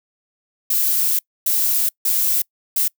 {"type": "noise bursts at uneven times", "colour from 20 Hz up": "violet", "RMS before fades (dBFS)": -18, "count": 4, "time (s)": [[0.7, 1.19], [1.46, 1.89], [2.05, 2.42], [2.76, 2.88]], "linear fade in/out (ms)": 5, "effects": ["noise-tail reverb RT60 0.1 s tail -26 dB re dry"]}